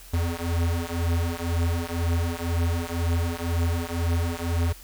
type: beating tone pair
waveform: square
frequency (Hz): 83.7 / 85.7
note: E2 / F2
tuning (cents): +27 / -32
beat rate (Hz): 2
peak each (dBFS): -27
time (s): 0.13-4.73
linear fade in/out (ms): 10
effects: added 43 Hz sine -46 dBFS peak until 4.83 s + white hiss -48 dBFS RMS until 4.83 s